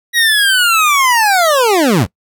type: linear sweep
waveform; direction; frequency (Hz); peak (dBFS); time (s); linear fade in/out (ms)
25% pulse; down; 1916 to 71.3; -5; 0.13-2.07; 50
effects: noise-tail reverb RT60 0.1 s tail -22 dB re dry